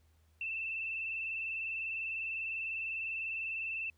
sine tone with vibrato, 2656 Hz, E7, 12 cents sharp, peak -35 dBFS, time 0.41-3.9 s, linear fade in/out 2 ms, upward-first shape sine, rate 20 Hz, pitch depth 43 cents each way, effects added 79 Hz sine -65 dBFS peak until 3.97 s + pink hiss -75 dBFS RMS until 3.97 s

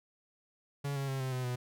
45% pulse tone with pitch steps, 141.4 / 137.77 / 134.24 / 130.79 / 127.44 / 124.17 Hz, C#3 / C#3 / C3 / C3 / C3 / B2, +35 / -10 / +45 / 0 / -45 / +10 cents, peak -33 dBFS, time 0.84-1.56 s, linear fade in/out 10 ms, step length 120 ms, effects none

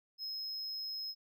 triangle tone, 5140 Hz, E8, 45 cents flat, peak -37 dBFS, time 0.18-1.15 s, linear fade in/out 50 ms, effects none

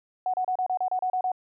sine tone bursts, 740 Hz, F#5, in tune, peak -23 dBFS, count 10, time 0.26-1.318 s, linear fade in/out 2 ms, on 77 ms, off 32 ms, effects none

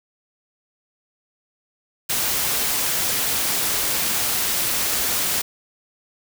white noise, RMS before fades -22 dBFS, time 2.09-5.42 s, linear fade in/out 10 ms, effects none

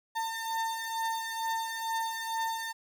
35% pulse beating tone pair, 901 / 903.2 Hz, A5 / A5, +41 / +45 cents, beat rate 2.2 Hz, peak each -35 / -31 dBFS, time 0.15-2.73 s, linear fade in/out 20 ms, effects none

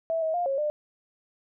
sine tone with pitch steps, 655 / 638 / 704 / 545 / 600 Hz, E5 / D#5 / F5 / C#5 / D5, -11 / +43 / +14 / -29 / +37 cents, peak -24 dBFS, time 0.1-0.7 s, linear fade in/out 0 ms, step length 120 ms, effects none

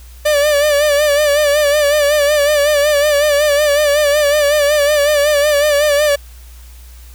45% pulse tone with vibrato, 587.3 Hz, D5, in tune, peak -10 dBFS, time 0.25-6.16 s, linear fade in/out 10 ms, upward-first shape sine, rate 5.4 Hz, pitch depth 59 cents each way, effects added 60 Hz sine -34 dBFS peak until 7.14 s + white hiss -45 dBFS RMS until 7.14 s

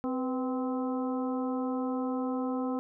harmonic tone with a mistuned harmonic, 259 Hz, C4, 17 cents flat, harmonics 1 / 2 / 3 / 4 / 5, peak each -30 / -36 / -40 / -42 / -44 dBFS, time 0.04-2.79 s, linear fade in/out 0 ms, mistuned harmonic 2, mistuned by -67 cents, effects none

